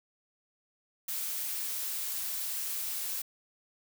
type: noise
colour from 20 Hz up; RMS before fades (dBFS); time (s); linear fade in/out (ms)
blue; -35; 1.08-3.22; 5
effects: none